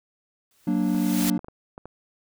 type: noise with exponential growth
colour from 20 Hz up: white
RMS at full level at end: -26 dBFS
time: 0.51-1.3 s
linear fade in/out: 2 ms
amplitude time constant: 170 ms
type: chord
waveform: triangle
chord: Gb augmented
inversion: none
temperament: equal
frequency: 185 / 233.1 / 293.7 Hz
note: Gb3 / Bb3 / D4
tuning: 0 / 0 / 0 cents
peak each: -23 dBFS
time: 0.67-1.38 s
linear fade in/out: 5 ms
type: clicks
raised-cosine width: 1 ms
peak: -25 dBFS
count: 6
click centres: 0.948 / 1.392 / 1.445 / 1.484 / 1.779 / 1.856 s
effects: none